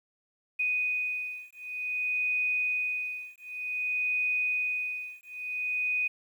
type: beating tone pair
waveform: sine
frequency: 2489 / 2489.54 Hz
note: D#7 / D#7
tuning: 0 / 0 cents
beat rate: 0.54 Hz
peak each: -31 dBFS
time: 0.59-6.08 s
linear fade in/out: 10 ms
effects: 10-bit